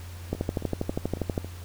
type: two click trains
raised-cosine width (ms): 2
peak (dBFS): -23 / -13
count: 5 / 14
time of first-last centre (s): 0.35-1.446 / 0.33-1.378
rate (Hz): 3.65 / 12.4
effects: added 88 Hz sine -38 dBFS peak until 1.64 s + pink hiss -48 dBFS RMS until 1.64 s